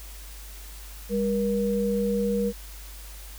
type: tone pair together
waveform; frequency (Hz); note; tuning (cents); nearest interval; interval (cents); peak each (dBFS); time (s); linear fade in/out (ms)
sine; 200.2 / 475.8; G3 / A#4; +37 / +35; octave + minor third; 1498; -25; 1.09-2.53; 50
effects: added 50 Hz sine -40 dBFS peak until 3.38 s + white hiss -46 dBFS RMS until 3.38 s